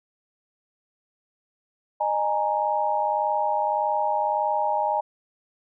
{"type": "chord", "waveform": "sine", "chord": "D# suspended fourth", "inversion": "none", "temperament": "equal with one note detuned", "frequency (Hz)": [611.6, 830.6, 932.3], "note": ["D#5", "G#5", "A#5"], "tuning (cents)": [-30, 0, 0], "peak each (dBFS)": [-27, -24, -26], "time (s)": [2, 5.01], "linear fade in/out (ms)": 10, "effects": []}